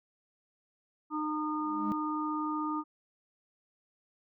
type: harmonic tone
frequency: 305.5 Hz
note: D#4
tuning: 32 cents flat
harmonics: 1 / 3 / 4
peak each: -33 / -38 / -35 dBFS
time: 1.1-2.84 s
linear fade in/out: 50 ms
type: tone with exponential growth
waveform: triangle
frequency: 207.7 Hz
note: G#3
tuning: in tune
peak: -27 dBFS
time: 1.51-1.92 s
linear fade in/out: 0 ms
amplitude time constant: 88 ms
effects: none